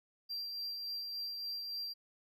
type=tone with tremolo; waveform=triangle; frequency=4727 Hz; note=D8; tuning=10 cents sharp; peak=-36 dBFS; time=0.29-1.94 s; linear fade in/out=20 ms; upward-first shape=sine; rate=3.5 Hz; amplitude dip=30%; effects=none